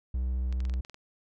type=tone with vibrato; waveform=triangle; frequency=63.1 Hz; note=B1; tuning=38 cents sharp; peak=-25 dBFS; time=0.14-0.81 s; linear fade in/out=5 ms; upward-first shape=triangle; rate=14 Hz; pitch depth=19 cents each way
type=clicks; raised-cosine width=0.2 ms; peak=-29 dBFS; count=8; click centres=0.526 / 0.604 / 0.652 / 0.697 / 0.739 / 0.849 / 0.897 / 0.944 s
effects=none